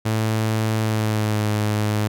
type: tone with pitch glide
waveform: sawtooth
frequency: 110 to 105.95 Hz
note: A2 to G#2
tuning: 0 to +35 cents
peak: -15 dBFS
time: 0.05-2.08 s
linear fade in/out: 10 ms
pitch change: -65 cents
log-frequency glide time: 0.81-1.45 s
effects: none